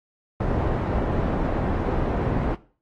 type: low-pass noise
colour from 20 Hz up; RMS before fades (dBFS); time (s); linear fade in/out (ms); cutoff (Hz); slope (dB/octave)
pink; -24; 0.4-2.55; 5; 840; 12
effects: noise-tail reverb RT60 0.4 s tail -17 dB re dry + AAC 32 kbps